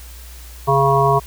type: harmonic tone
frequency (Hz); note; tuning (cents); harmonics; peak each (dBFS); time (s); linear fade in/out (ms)
137.7; C#3; -11; 1 / 3 / 5 / 7 / 8; -18 / -18 / -18 / -18 / -18; 0.67-1.2; 20
effects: added 60 Hz sine -35 dBFS peak until 1.26 s + white hiss -42 dBFS RMS until 1.26 s